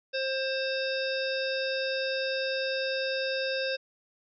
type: harmonic tone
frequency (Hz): 530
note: C5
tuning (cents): +22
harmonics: 1 / 3 / 5 / 7 / 9 / 10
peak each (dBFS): -30 / -35 / -37 / -38 / -40 / -40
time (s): 0.13-3.77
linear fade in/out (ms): 20
effects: none